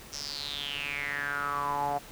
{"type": "tone with band-pass filter sweep", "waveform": "sawtooth", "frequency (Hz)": 143.4, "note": "D3", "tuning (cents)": -41, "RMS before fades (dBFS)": -33, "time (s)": [0.12, 1.99], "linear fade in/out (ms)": 20, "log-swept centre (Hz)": [5800, 720], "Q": 7.8, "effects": ["pink hiss -48 dBFS RMS until 2.11 s"]}